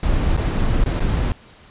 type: noise with dropouts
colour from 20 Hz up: brown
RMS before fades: -18 dBFS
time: 0.03-1.32 s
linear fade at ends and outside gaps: 1 ms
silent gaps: 0.367-0.375 / 0.839-0.86 / 0.996-1.003 s
effects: pink hiss -47 dBFS RMS until 1.7 s + resampled to 8000 Hz